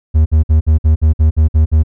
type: tone bursts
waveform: triangle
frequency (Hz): 78.1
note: D#2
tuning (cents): +7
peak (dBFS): -4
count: 10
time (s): 0.14-1.835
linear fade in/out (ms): 20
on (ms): 120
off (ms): 55
effects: none